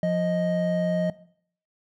triangle tone pair together, 176.12 / 624 Hz, F3 / D#5, +15 / +5 cents, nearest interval octave + minor seventh, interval 2190 cents, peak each -22 dBFS, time 0.03-1.1 s, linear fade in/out 2 ms, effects noise-tail reverb RT60 0.6 s tail -19 dB re dry

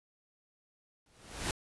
pink noise with exponential growth, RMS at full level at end -31 dBFS, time 1.06-1.51 s, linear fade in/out 2 ms, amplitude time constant 97 ms, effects resampled to 24000 Hz

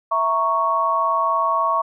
sine chord, A# diminished, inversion second, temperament equal, 659.3 / 932.3 / 1108.7 Hz, E5 / A#5 / C#6, 0 / 0 / 0 cents, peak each -24 / -24 / -18 dBFS, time 0.11-1.82 s, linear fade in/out 10 ms, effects none

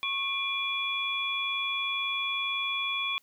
sine tone cluster, 1100 / 2388 / 3390 Hz, C#6 / D7 / G#7, -14 / +28 / +35 cents, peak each -35 / -31 / -32 dBFS, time 0.03-3.18 s, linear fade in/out 0 ms, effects white hiss -67 dBFS RMS until 3.22 s

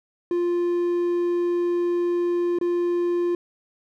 triangle tone with dropouts, 349.2 Hz, F4, in tune, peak -18 dBFS, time 0.31-3.35 s, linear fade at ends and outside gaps 2 ms, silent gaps 2.587-2.612 s, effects none

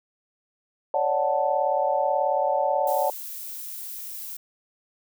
sine chord, D major seventh, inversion third, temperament equal with one note detuned, 554.4 / 592.8 / 740 / 880 Hz, C#5 / D5 / F#5 / A5, 0 / +16 / 0 / 0 cents, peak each -26 dBFS, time 0.94-3.1 s, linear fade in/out 2 ms
violet noise, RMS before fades -36 dBFS, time 2.87-4.37 s, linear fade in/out 5 ms
effects none

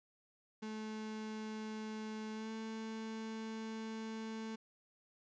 35% pulse tone with pitch glide, 217 to 221.6 Hz, A3 to A3, -24 to +13 cents, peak -40 dBFS, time 0.62-4.56 s, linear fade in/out 10 ms, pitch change +37 cents, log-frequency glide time 2.33-2.51 s, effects resampled to 16000 Hz + 12-bit

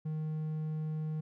triangle tone, 155.56 Hz, D#3, in tune, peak -31 dBFS, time 0.05-1.21 s, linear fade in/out 10 ms, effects none

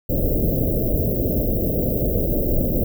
pink band-stop noise, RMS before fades -20 dBFS, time 0.09-2.84 s, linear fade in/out 5 ms, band 640 to 14000 Hz, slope 96 dB/octave, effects none

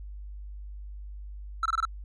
triangle tone bursts, 1329 Hz, E6, 14 cents sharp, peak -21 dBFS, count 5, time 1.63-1.852 s, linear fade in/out 2 ms, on 26 ms, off 23 ms, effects added 50 Hz sine -38 dBFS peak until 2.04 s + resampled to 22050 Hz

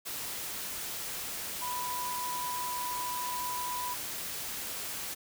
sine tone in noise, 987.8 Hz, B5, in tune, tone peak -34 dBFS, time 1.61-3.95 s, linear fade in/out 20 ms, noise white, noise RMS -38 dBFS, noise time 0.05-5.15 s, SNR +1 dB, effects none

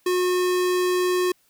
square tone, 362.3 Hz, F#4, 36 cents flat, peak -20 dBFS, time 0.06-1.32 s, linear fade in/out 5 ms, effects white hiss -63 dBFS RMS until 1.49 s

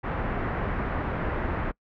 pink low-pass noise, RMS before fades -29 dBFS, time 0.03-1.72 s, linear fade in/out 20 ms, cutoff 1900 Hz, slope 24 dB/octave, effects noise-tail reverb RT60 0.1 s tail -25 dB re dry

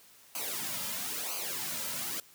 white noise with flanger, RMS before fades -36 dBFS, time 0.35-2.2 s, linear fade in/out 2 ms, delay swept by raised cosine 0.55 to 2.75 ms, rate 1 Hz, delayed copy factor -0.8, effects white hiss -58 dBFS RMS until 2.34 s + high-pass 60 Hz 12 dB/octave

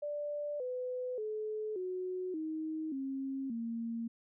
sine tone with pitch steps, 587.3 / 502.5 / 429.9 / 367.8 / 314.7 / 269.3 / 230.4 Hz, D5 / B4 / A4 / F#4 / D#4 / C#4 / A#3, 0 / +30 / -40 / -10 / +20 / -50 / -20 cents, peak -35 dBFS, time 0.02-4.08 s, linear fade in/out 10 ms, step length 580 ms, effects none

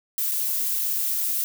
violet noise with dropouts, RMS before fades -25 dBFS, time 0.18-1.44 s, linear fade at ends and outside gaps 0 ms, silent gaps 0.313-0.318 s, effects none

